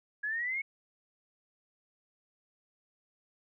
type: exponential sweep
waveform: sine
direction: up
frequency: 1662 to 2217 Hz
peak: -31 dBFS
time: 0.23-0.62 s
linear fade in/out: 10 ms
effects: none